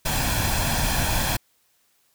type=noise with comb filter; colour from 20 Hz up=pink; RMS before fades=-23 dBFS; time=0.05-1.37 s; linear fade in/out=10 ms; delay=1.2 ms; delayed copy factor=+0.6; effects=white hiss -65 dBFS RMS until 2.14 s